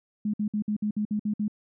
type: tone bursts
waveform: sine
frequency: 210.3 Hz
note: G#3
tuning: 22 cents sharp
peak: -24 dBFS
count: 9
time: 0.25-1.481 s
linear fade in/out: 5 ms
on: 87 ms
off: 56 ms
effects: none